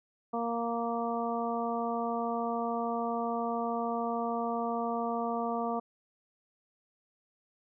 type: harmonic tone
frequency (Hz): 233.1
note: A#3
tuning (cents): 0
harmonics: 1 / 2 / 3 / 4 / 5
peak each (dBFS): -35 / -36 / -34 / -39 / -38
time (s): 0.33-5.8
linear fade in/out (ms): 10
effects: none